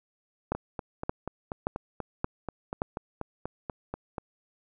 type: two click trains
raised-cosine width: 1 ms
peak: -19 / -13 dBFS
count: 16 / 5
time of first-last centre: 0.55-4.182 / 0.52-2.819 s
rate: 4.13 / 1.74 Hz
effects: none